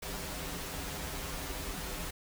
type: noise with comb filter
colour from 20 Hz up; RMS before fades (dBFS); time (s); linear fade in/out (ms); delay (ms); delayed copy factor
pink; -39; 0.02-2.11; 10; 8.8; -0.95
effects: none